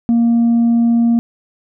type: tone with tanh clipping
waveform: sine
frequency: 233.7 Hz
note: A#3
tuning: 5 cents sharp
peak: -10 dBFS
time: 0.09-1.19 s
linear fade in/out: 0 ms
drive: 1 dB
effects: none